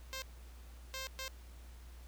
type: tone bursts at uneven times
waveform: 5% pulse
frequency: 527 Hz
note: C5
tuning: 12 cents sharp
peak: -29 dBFS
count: 3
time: 0.13-0.22 / 0.94-1.07 / 1.19-1.28 s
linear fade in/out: 0 ms
effects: added 60 Hz sine -50 dBFS peak until 2.07 s + pink hiss -62 dBFS RMS until 2.07 s